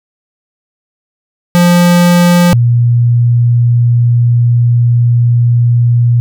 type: tone pair in turn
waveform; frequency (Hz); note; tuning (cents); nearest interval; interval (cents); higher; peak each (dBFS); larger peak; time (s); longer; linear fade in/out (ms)
square / sine; 175.1 / 119.6; F3 / A#2; +5 / +45; perfect fifth; 660; first; -5; neither; 1.55-2.53 / 2.53-6.2; second; 0
effects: none